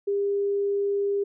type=tone; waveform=sine; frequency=401.7 Hz; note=G4; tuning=42 cents sharp; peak=-22 dBFS; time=0.07-1.24 s; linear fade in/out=10 ms; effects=none